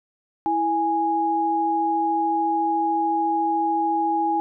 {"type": "tone pair together", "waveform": "sine", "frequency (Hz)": [328.6, 828], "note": ["E4", "G#5"], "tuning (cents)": [-5, -5], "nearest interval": "octave + major third", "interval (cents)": 1600, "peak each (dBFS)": [-25, -20], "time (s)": [0.46, 4.4], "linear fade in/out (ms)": 0, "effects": []}